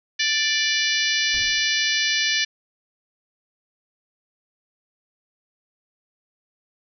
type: harmonic tone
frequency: 587.3 Hz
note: D5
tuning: in tune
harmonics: 3 / 4 / 5 / 6 / 7 / 8 / 9 / 10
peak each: -25 / -26 / -27 / -28 / -28 / -29 / -30 / -30 dBFS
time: 0.19-2.45 s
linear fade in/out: 10 ms
type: noise with exponential decay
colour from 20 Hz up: brown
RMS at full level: -36 dBFS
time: 1.34-1.94 s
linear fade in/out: 0 ms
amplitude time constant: 130 ms
effects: none